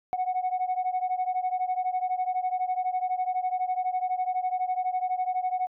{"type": "beating tone pair", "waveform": "sine", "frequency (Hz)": [733, 745], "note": ["F#5", "F#5"], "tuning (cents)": [-16, 12], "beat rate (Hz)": 12, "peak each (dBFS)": [-26, -28], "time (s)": [0.13, 5.67], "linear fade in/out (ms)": 0, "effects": ["tanh soft clip ceiling -21 dBFS"]}